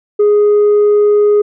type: tone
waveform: sine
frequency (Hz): 415.3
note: G#4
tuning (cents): 0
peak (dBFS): -4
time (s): 0.19-1.42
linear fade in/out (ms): 10
effects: tanh soft clip ceiling -5 dBFS